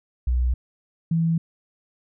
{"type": "tone pair in turn", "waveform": "sine", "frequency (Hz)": [61.74, 164.83], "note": ["B1", "E3"], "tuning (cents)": [0, 0], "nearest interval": "octave + perfect fourth", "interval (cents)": 1700, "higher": "second", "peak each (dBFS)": -18, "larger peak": "neither", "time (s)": [[0.27, 0.54], [1.11, 1.38]], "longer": "neither", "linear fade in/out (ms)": 5, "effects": []}